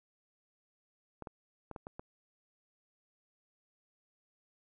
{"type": "clicks", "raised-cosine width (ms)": 1, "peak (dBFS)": -29, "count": 6, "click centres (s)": [1.223, 1.272, 1.713, 1.762, 1.869, 1.995], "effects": []}